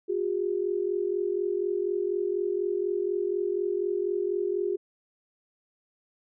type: tone pair together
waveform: sine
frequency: 360 / 404.1 Hz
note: F#4 / G#4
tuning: -47 / -47 cents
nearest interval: major second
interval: 200 cents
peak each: -28 dBFS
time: 0.08-4.77 s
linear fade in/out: 20 ms
effects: none